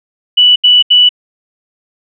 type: tone bursts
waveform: sine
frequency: 2960 Hz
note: F#7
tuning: in tune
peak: -3 dBFS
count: 3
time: 0.37-1.092 s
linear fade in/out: 10 ms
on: 190 ms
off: 76 ms
effects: none